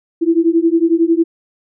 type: beating tone pair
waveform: sine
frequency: 326.9 / 337.9 Hz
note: E4 / E4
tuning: -14 / +43 cents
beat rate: 11 Hz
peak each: -13 / -13 dBFS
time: 0.21-1.24 s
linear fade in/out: 20 ms
effects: none